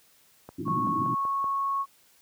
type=click train; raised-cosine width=1 ms; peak=-27 dBFS; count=6; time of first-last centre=0.49-1.442 s; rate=5.25 Hz
type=band-pass noise; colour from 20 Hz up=white; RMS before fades=-32 dBFS; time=0.58-1.15 s; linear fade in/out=10 ms; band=100 to 350 Hz; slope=96 dB/octave
type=tone; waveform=sine; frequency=1102 Hz; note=C#6; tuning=11 cents flat; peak=-25 dBFS; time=0.65-1.86 s; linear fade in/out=50 ms
effects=white hiss -61 dBFS RMS until 2.21 s + high-pass 60 Hz 12 dB/octave